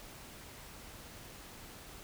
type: silence
effects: pink hiss -51 dBFS RMS until 2.03 s